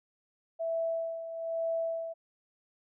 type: tone with tremolo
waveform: sine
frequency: 659.3 Hz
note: E5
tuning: in tune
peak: -28 dBFS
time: 0.59-2.14 s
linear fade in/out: 20 ms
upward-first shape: sine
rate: 1.1 Hz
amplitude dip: 65%
effects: none